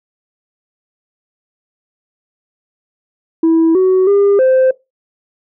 sine tone with pitch steps, 326.7 / 373.9 / 401.8 / 520 Hz, E4 / F#4 / G4 / C5, -15 / +18 / +43 / -11 cents, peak -5 dBFS, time 3.43-4.71 s, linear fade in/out 5 ms, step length 320 ms, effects noise-tail reverb RT60 0.2 s tail -20 dB re dry + tanh soft clip ceiling -6 dBFS

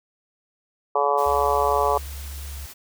harmonic tone, 142.8 Hz, D3, 48 cents flat, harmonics 3 / 4 / 5 / 6 / 7 / 8, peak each -25 / -25 / -25 / -25 / -25 / -25 dBFS, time 0.95-1.98 s, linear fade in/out 5 ms
white noise, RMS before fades -41 dBFS, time 1.17-2.74 s, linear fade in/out 20 ms
sine tone, 70 Hz, C#2, 18 cents sharp, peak -32 dBFS, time 1.26-2.66 s, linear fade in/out 5 ms
effects none

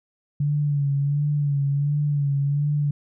sine tone with vibrato, 143.6 Hz, D3, 39 cents flat, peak -19 dBFS, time 0.4-2.91 s, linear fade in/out 5 ms, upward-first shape sine, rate 1.4 Hz, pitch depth 46 cents each way, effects none

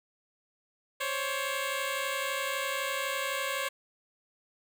10% pulse tone pair together, 530 / 561.9 Hz, C5 / C#5, +22 / +23 cents, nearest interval minor second, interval 101 cents, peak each -25 / -25 dBFS, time 1-3.69 s, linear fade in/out 10 ms, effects none

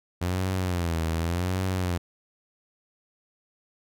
sawtooth tone with vibrato, 87.31 Hz, F2, in tune, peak -21 dBFS, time 0.21-1.98 s, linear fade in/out 10 ms, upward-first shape sine, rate 0.87 Hz, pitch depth 130 cents each way, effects none

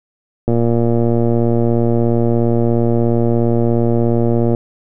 click train, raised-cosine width 2 ms, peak -3 dBFS, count 477, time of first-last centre 0.48-4.548 s, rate 117 Hz, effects none

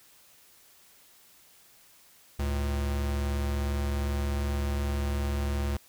square tone pair together, 71.1 / 110.93 Hz, C#2 / A2, +45 / +15 cents, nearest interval minor sixth, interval 770 cents, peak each -28 / -39 dBFS, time 2.39-5.77 s, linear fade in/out 5 ms, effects white hiss -58 dBFS RMS until 5.88 s

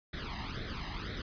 pink noise with flanger, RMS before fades -39 dBFS, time 0.13-1.22 s, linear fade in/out 5 ms, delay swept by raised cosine 0.52 to 1.04 ms, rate 2 Hz, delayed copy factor +0.8, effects resampled to 11025 Hz

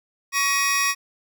40% pulse tone cluster, 1121 / 1900 / 2497 / 5620 Hz, C#6 / A#6 / D#7 / F8, +19 / +33 / +6 / +10 cents, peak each -24 dBFS, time 0.32-0.95 s, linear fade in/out 50 ms, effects none

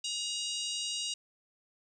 harmonic tone, 951 Hz, A#5, 34 cents sharp, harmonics 3 / 4 / 5 / 6 / 7 / 8 / 9, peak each -37 / -39 / -41 / -43 / -44 / -45 / -46 dBFS, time 0.04-1.14 s, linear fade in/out 5 ms, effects 11-bit

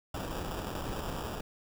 pink noise with sample-and-hold, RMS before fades -37 dBFS, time 0.14-1.41 s, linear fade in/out 5 ms, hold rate 2100 Hz, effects none

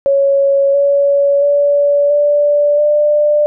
sine tone with pitch steps, 554.4 / 564.1 / 574 / 584 / 594.2 Hz, C#5 / C#5 / D5 / D5 / D5, 0 / +30 / -40 / -10 / +20 cents, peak -8 dBFS, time 0.06-3.46 s, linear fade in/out 0 ms, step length 680 ms, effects none

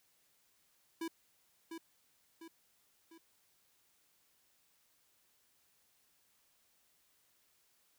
square tone with echo, 329.6 Hz, E4, in tune, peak -38 dBFS, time 1.01-1.08 s, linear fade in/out 5 ms, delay 700 ms, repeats 3, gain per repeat -6 dB, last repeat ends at 3.18 s, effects white hiss -73 dBFS RMS until 7.98 s

